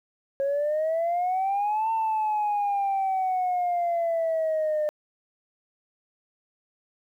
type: exponential two-way sweep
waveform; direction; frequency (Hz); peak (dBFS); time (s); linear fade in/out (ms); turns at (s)
sine; up then down; 545 to 900 to 601; -21; 0.4-4.89; 0; 1.91
effects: tanh soft clip ceiling -20 dBFS + 10-bit